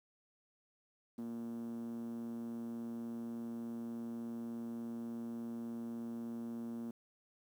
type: tone with band-pass filter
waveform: 5% pulse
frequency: 116.54 Hz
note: A#2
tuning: in tune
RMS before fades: -43 dBFS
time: 1.18-6.91 s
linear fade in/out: 5 ms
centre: 250 Hz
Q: 8.7
effects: 11-bit